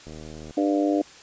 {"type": "click train", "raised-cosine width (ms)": 2, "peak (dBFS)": -27, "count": 35, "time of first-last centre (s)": [0.07, 0.509], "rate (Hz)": 77.5}
{"type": "harmonic tone", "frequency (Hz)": 99.8, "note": "G2", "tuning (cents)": 32, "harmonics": [3, 4, 5, 6, 7], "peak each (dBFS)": [-21, -30, -29, -28, -30], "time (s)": [0.57, 1.02], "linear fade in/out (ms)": 5}
{"effects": ["white hiss -47 dBFS RMS until 1.22 s", "resampled to 16000 Hz"]}